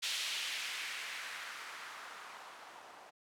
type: noise with low-pass filter sweep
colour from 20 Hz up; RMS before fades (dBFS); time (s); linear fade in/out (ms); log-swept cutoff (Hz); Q
violet; -43; 0.02-3.11; 20; 3400 to 740; 1.5
effects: none